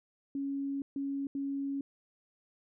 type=tone bursts at uneven times; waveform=sine; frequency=277.2 Hz; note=C#4; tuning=in tune; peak=-32 dBFS; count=3; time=0.35-0.82 / 0.96-1.27 / 1.35-1.81 s; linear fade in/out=2 ms; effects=none